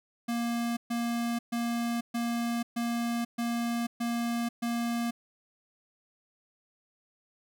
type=tone bursts; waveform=square; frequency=235.2 Hz; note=A#3; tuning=16 cents sharp; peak=-29 dBFS; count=8; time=0.28-5.11 s; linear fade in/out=10 ms; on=490 ms; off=130 ms; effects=none